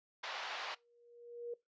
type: band-pass noise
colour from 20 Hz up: pink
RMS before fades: -43 dBFS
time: 0.23-0.75 s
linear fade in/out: 10 ms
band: 650 to 4500 Hz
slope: 24 dB/octave
type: tone with exponential growth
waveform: sine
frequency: 475.4 Hz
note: A#4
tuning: 34 cents sharp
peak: -38 dBFS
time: 0.71-1.54 s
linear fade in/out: 5 ms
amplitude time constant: 180 ms
effects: noise-tail reverb RT60 0.2 s tail -21 dB re dry + resampled to 16000 Hz